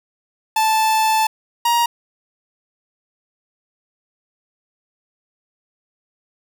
45% pulse tone pair in turn, 877 / 943.9 Hz, A5 / A#5, -6 / +21 cents, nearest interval minor second, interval 127 cents, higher second, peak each -14 dBFS, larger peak neither, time 0.56-1.27 / 1.65-1.86 s, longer first, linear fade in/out 5 ms, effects 8-bit

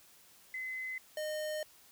sine / square tone pair in turn, 2039 / 613.1 Hz, C7 / D#5, -45 / -26 cents, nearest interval octave + major sixth, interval 2081 cents, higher first, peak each -37 / -36 dBFS, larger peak second, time 0.54-0.98 / 1.17-1.63 s, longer second, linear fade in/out 2 ms, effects white hiss -61 dBFS RMS until 1.91 s

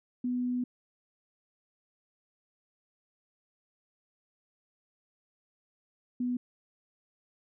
sine tone pair in turn, 247.8 / 246.9 Hz, B3 / B3, +6 / 0 cents, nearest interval unison, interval 6 cents, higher first, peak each -28 dBFS, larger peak neither, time 0.24-0.64 / 6.2-6.37 s, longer first, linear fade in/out 5 ms, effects none

